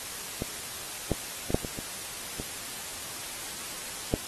clicks, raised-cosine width 2 ms, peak -18 / -12 / -18 / -9 / -21 / -23 / -22 / -11 dBFS, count 8, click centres 0.421 / 1.117 / 1.505 / 1.545 / 1.648 / 1.789 / 2.399 / 4.139 s, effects white hiss -38 dBFS RMS until 4.27 s + AAC 32 kbps

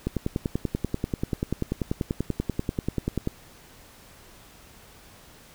click train, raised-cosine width 3 ms, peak -12 dBFS, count 34, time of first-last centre 0.07-3.274 s, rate 10.3 Hz, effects pink hiss -51 dBFS RMS until 5.54 s

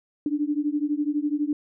sine beating tone pair, 290 / 302 Hz, D4 / D4, -22 / +48 cents, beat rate 12 Hz, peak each -25 / -26 dBFS, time 0.26-1.53 s, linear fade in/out 2 ms, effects none

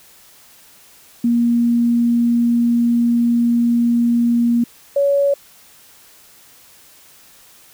sine tone pair in turn, 236.5 / 562.5 Hz, A#3 / C#5, +25 / +25 cents, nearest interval octave + minor third, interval 1500 cents, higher second, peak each -12 dBFS, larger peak neither, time 1.24-4.64 / 4.96-5.34 s, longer first, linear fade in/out 5 ms, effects white hiss -47 dBFS RMS until 7.73 s

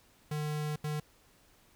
square tone bursts at uneven times, 150.8 Hz, D3, 46 cents sharp, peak -33 dBFS, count 2, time 0.31-0.76 / 0.84-1 s, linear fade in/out 5 ms, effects pink hiss -64 dBFS RMS until 1.75 s

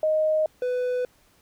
sine / triangle tone pair in turn, 622.3 / 498.2 Hz, D#5 / B4, 0 / +15 cents, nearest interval major third, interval 385 cents, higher first, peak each -19 / -21 dBFS, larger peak first, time 0.03-0.46 / 0.62-1.05 s, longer neither, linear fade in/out 2 ms, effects pink hiss -61 dBFS RMS until 1.41 s

